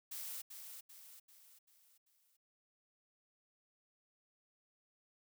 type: noise with echo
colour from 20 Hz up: blue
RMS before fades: -45 dBFS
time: 0.11-0.42 s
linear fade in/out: 10 ms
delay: 390 ms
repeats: 5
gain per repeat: -6 dB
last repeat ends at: 2.37 s
effects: none